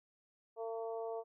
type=harmonic tone; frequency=226.6 Hz; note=A#3; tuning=49 cents flat; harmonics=2 / 3 / 4 / 5; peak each=-40 / -43 / -50 / -55 dBFS; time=0.56-1.24 s; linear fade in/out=50 ms; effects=none